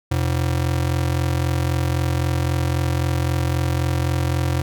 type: ring-modulated tone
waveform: square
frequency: 105.9 Hz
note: G#2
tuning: 34 cents sharp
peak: -16 dBFS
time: 0.11-4.62 s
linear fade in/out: 5 ms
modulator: 21.9 Hz
effects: none